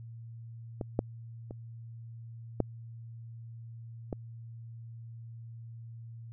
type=clicks; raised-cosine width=2 ms; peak=-21 / -13 / -28 / -13 / -20 dBFS; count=5; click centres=0.812 / 0.991 / 1.509 / 2.603 / 4.128 s; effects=added 115 Hz sine -43 dBFS peak until 6.32 s